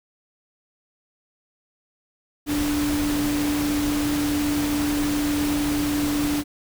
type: tone in noise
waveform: sine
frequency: 293.2 Hz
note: D4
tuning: 3 cents flat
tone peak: -21 dBFS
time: 2.46-6.44 s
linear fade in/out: 50 ms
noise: pink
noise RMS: -29 dBFS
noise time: 2.46-6.44 s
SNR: +5 dB
effects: none